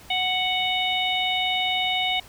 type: harmonic tone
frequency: 740 Hz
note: F#5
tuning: in tune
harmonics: 1 / 3 / 4 / 5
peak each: -27 / -27 / -27 / -27 dBFS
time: 0.1-2.2 s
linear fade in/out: 5 ms
effects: pink hiss -48 dBFS RMS until 2.28 s